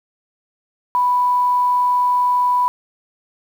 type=tone with quantisation; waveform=sine; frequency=987.8 Hz; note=B5; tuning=in tune; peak=-13 dBFS; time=0.95-2.68 s; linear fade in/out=0 ms; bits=7; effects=none